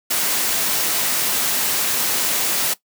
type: noise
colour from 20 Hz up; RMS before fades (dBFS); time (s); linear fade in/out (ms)
white; -20; 0.1-2.74; 10
effects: noise-tail reverb RT60 0.1 s tail -17 dB re dry + high-pass 150 Hz 12 dB/octave